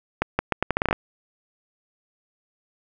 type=accelerating click train; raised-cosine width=0.5 ms; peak=-5 dBFS; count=11; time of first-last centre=0.22-0.928 s; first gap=170 ms; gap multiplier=0.78; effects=none